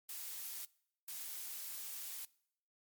blue noise bursts at uneven times, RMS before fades -45 dBFS, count 2, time 0.09-0.65 / 1.08-2.25 s, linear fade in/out 2 ms, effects noise-tail reverb RT60 0.7 s tail -23 dB re dry + MP3 96 kbps

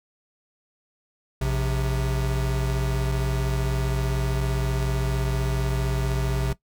square tone pair together, 58.53 / 131.4 Hz, A#1 / C3, +8 / +8 cents, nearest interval octave + major second, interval 1400 cents, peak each -26 dBFS, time 1.41-6.53 s, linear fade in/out 5 ms, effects noise-tail reverb RT60 0.1 s tail -17 dB re dry

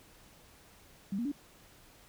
sine tone with pitch steps, 196 / 237.2 / 287 Hz, G3 / A#3 / D4, 0 / +30 / -40 cents, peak -31 dBFS, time 1.12-1.318 s, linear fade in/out 5 ms, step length 66 ms, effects pink hiss -59 dBFS RMS until 2.08 s

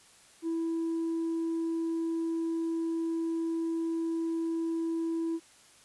triangle tone with tanh clipping, 329.6 Hz, E4, in tune, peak -29 dBFS, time 0.42-5.4 s, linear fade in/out 50 ms, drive 6 dB, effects white hiss -58 dBFS RMS until 5.84 s + resampled to 24000 Hz

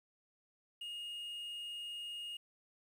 triangle tone with quantisation, 2855 Hz, F7, 37 cents sharp, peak -40 dBFS, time 0.81-2.37 s, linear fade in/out 5 ms, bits 11, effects none

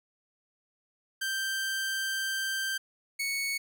sawtooth tone pair in turn, 1568 / 2217 Hz, G6 / C#7, 0 / 0 cents, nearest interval tritone, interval 600 cents, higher second, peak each -26 dBFS, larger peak neither, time 1.21-2.78 / 3.19-3.58 s, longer first, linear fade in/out 10 ms, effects none

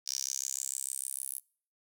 10% pulse tone with high-pass filter sweep, 66.6 Hz, C2, 31 cents sharp, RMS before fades -37 dBFS, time 0.06-1.4 s, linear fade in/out 20 ms, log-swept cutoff 5400 to 11000 Hz, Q 6.3, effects noise-tail reverb RT60 0.5 s tail -26 dB re dry

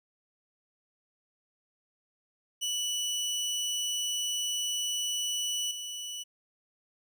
25% pulse tone with level steps, 2960 Hz, F#7, in tune, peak -26 / -33 dBFS, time 2.61-6.24 s, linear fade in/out 20 ms, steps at 5.71 s, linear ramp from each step 2 ms, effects none

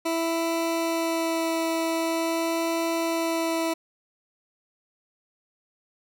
20% pulse tone with vibrato, 329.6 Hz, E4, in tune, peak -19 dBFS, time 0.05-3.74 s, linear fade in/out 10 ms, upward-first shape sine, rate 0.45 Hz, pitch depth 10 cents each way, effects none

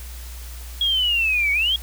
sine linear two-way sweep, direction down then up, 3322 to 2217 to 3322 Hz, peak -17 dBFS, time 0.81-1.76 s, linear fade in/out 2 ms, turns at 1.52 s, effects added 60 Hz sine -33 dBFS peak until 1.82 s + white hiss -42 dBFS RMS until 1.82 s

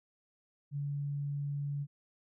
sine tone, 143 Hz, D3, 46 cents flat, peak -33 dBFS, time 0.71-1.87 s, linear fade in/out 50 ms, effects none

